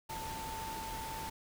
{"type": "tone in noise", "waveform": "sine", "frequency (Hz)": 890, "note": "A5", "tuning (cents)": 20, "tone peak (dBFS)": -41, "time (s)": [0.09, 1.3], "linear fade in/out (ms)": 10, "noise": "pink", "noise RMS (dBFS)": -44, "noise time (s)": [0.09, 1.3], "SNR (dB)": 0, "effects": []}